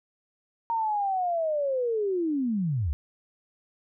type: linear sweep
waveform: sine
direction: down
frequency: 931 to 62.9 Hz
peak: -24 dBFS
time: 0.7-2.93 s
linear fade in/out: 0 ms
effects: none